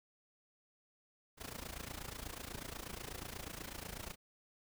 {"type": "noise with amplitude modulation", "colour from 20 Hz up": "pink", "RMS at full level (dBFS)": -43, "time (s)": [1.37, 4.16], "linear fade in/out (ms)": 50, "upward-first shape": "sine", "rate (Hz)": 28.2, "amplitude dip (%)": 85, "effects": []}